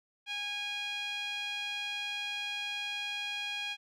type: tone with band-pass filter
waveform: sawtooth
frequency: 821 Hz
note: G#5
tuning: 20 cents flat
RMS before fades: -37 dBFS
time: 0.26-3.77 s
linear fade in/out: 50 ms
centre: 2900 Hz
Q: 5
effects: none